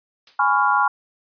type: noise with exponential decay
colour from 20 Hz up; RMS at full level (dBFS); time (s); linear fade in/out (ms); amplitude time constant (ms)
blue; -36; 0.27-0.48; 2; 44
type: chord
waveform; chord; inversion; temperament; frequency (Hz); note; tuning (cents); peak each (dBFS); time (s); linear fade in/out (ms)
sine; C# dominant seventh; second; equal with one note detuned; 830.6 / 1003.3 / 1108.7 / 1396.9; G#5 / B5 / C#6 / E#6; 0 / +27 / 0 / 0; -20 / -21 / -21 / -20; 0.39-0.88; 5
effects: resampled to 11025 Hz